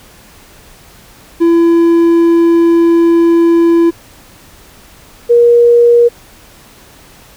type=tone pair in turn; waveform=triangle / sine; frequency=336.5 / 474.8 Hz; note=E4 / A#4; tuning=+36 / +32 cents; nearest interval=tritone; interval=596 cents; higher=second; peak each=-3 dBFS; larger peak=neither; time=1.4-3.91 / 5.29-6.09 s; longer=first; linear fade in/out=20 ms; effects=pink hiss -40 dBFS RMS until 7.36 s